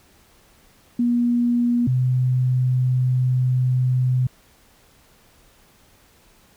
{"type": "tone pair in turn", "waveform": "sine", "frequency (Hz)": [240, 127.14], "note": ["B3", "C3"], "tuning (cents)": [-49, -49], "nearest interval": "major seventh", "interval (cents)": 1100, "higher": "first", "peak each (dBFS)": -16, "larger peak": "neither", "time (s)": [[0.99, 1.87], [1.87, 4.27]], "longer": "second", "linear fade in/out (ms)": 5, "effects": ["pink hiss -55 dBFS RMS until 6.56 s"]}